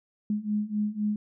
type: beating tone pair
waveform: sine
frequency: 207.7 / 211.6 Hz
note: G#3 / G#3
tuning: 0 / +33 cents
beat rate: 3.9 Hz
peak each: -30 / -28 dBFS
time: 0.3-1.16 s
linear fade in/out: 2 ms
effects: none